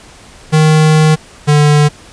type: tone pair in turn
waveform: square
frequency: 155.56 / 148.24 Hz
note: D#3 / D3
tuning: 0 / +17 cents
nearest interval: minor second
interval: 83 cents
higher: first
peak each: -6 dBFS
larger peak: neither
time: 0.52-1.16 / 1.47-1.89 s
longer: first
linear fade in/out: 20 ms
effects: pink hiss -38 dBFS RMS until 2.12 s + resampled to 22050 Hz